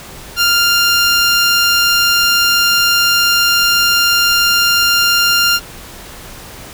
15% pulse tone, 1396.9 Hz, F6, in tune, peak -3 dBFS, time 0.36-5.6 s, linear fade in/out 50 ms, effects pink hiss -33 dBFS RMS until 6.73 s

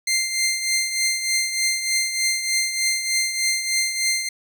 15% pulse tone with tremolo, 2093 Hz, C7, in tune, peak -11 dBFS, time 0.07-4.29 s, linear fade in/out 5 ms, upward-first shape triangle, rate 3.3 Hz, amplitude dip 65%, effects none

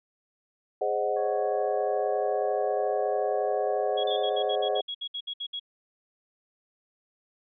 sine chord, Ab dominant seventh, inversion none, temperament equal with one note detuned, 415.3 / 523.3 / 617.6 / 740 Hz, Ab4 / C5 / Eb5 / Gb5, 0 / 0 / -13 / 0 cents, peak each -30 dBFS, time 0.81-4.81 s, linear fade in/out 5 ms
harmonic tone, 554.4 Hz, C#5, in tune, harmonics 1 / 2 / 3, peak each -39 / -46 / -49 dBFS, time 1.16-4.8 s, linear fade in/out 10 ms
sine tone bursts, 3322 Hz, G#7, in tune, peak -31 dBFS, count 13, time 3.97-5.598 s, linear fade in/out 10 ms, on 68 ms, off 62 ms
sine tone with exponential decay, 3520 Hz, A7, in tune, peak -32 dBFS, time 4.07-4.58 s, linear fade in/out 5 ms, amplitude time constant 110 ms
effects none

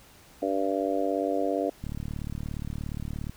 harmonic tone, 97.5 Hz, G2, 9 cents flat, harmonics 3 / 4 / 5 / 6 / 7, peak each -30 / -33 / -31 / -31 / -31 dBFS, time 0.42-1.7 s, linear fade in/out 5 ms
click train, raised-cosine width 5 ms, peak -22 dBFS, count 55, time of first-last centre 1.84-3.296 s, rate 37.1 Hz
effects pink hiss -54 dBFS RMS until 3.36 s

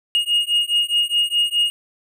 triangle beating tone pair, 2858 / 2862.8 Hz, F7 / F7, +39 / +42 cents, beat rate 4.8 Hz, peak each -18 dBFS, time 0.15-1.7 s, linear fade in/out 0 ms, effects none

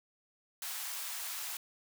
white high-pass noise, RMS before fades -40 dBFS, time 0.62-1.57 s, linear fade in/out 2 ms, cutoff 750 Hz, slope 24 dB/octave, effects none

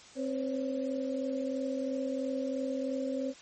sine tone cluster, 264 / 512 / 555 Hz, C4 / C5 / C#5, +16 / -38 / +2 cents, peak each -33 / -37 / -36 dBFS, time 0.15-3.34 s, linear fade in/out 50 ms, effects white hiss -53 dBFS RMS until 3.41 s + MP3 32 kbps

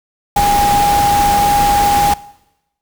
sine tone in noise, 816 Hz, G#5, 31 cents flat, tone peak -10 dBFS, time 0.36-2.14 s, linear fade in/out 5 ms, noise pink, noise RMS -19 dBFS, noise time 0.36-2.14 s, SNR +6 dB, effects noise-tail reverb RT60 0.9 s tail -20 dB re dry

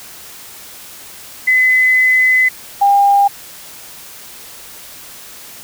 sine tone pair in turn, 2023 / 802.8 Hz, B6 / G5, +41 / +41 cents, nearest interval octave + major third, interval 1600 cents, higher first, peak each -8 / -7 dBFS, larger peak second, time 1.47-2.49 / 2.81-3.28 s, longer first, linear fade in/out 10 ms, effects white hiss -35 dBFS RMS until 5.63 s

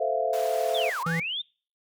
sine chord, F major seventh, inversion first, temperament equal with one note detuned, 440 / 518.4 / 659.3 / 698.5 Hz, A4 / C5 / E5 / F5, 0 / -16 / 0 / 0 cents, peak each -31 / -30 / -26 / -29 dBFS, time 0-0.9 s, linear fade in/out 10 ms
pink high-pass noise, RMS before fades -41 dBFS, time 0.33-1.03 s, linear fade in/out 2 ms, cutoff 560 Hz, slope 24 dB/octave
sine linear two-way sweep, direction down then up, 3700 to 900 to 3700 Hz, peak -28 dBFS, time 0.74-1.42 s, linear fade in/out 10 ms, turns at 1.01 s
square tone, 165.5 Hz, E3, 7 cents sharp, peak -27 dBFS, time 1.06-1.2 s, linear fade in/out 5 ms
effects noise-tail reverb RT60 0.4 s tail -26 dB re dry + Opus 48 kbps

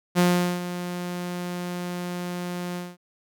sawtooth tone with ADSR envelope, 177.3 Hz, F3, 26 cents sharp, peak -12 dBFS, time 0.15-2.97 s, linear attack 38 ms, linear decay 410 ms, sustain -13 dB, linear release 210 ms, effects none

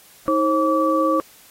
sine tone cluster, 317.1 / 535 / 1151 Hz, D#4 / C5 / D6, +33 / +38 / -35 cents, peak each -20 dBFS, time 0.28-1.2 s, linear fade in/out 0 ms, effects white hiss -49 dBFS RMS until 1.5 s + AAC 48 kbps

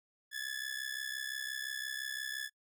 sawtooth ring-modulated tone, 1717 Hz, A6, 43 cents flat, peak -31 dBFS, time 0.31-2.5 s, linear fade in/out 50 ms, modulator 32.9 Hz, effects noise-tail reverb RT60 0.1 s tail -26 dB re dry

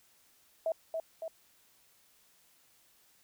sine tone with echo, 649 Hz, E5, 27 cents flat, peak -28 dBFS, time 0.66-0.72 s, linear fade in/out 2 ms, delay 280 ms, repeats 2, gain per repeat -4 dB, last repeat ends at 1.28 s, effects white hiss -66 dBFS RMS until 3.23 s

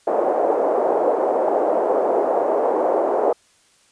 white band-pass noise, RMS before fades -19 dBFS, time 0.07-3.33 s, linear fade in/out 5 ms, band 400 to 680 Hz, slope 24 dB/octave, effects white hiss -57 dBFS RMS until 3.91 s + resampled to 22050 Hz

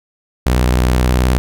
sawtooth tone with vibrato, 62.2 Hz, B1, 13 cents sharp, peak -7 dBFS, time 0.46-1.38 s, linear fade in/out 0 ms, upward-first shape sine, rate 19 Hz, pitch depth 160 cents each way, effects none

